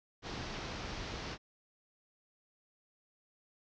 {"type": "low-pass noise", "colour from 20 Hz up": "pink", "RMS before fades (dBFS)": -42, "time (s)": [0.22, 1.38], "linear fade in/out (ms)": 50, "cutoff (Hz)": 5900, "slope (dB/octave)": 48, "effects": []}